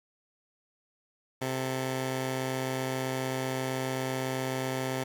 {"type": "tone pair together", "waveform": "10% pulse", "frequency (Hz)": [130.81, 440], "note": ["C3", "A4"], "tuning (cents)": [0, 0], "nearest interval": "octave + major sixth", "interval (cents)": 2100, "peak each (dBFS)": [-22, -32], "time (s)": [1.41, 5.04], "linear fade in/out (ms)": 10, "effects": []}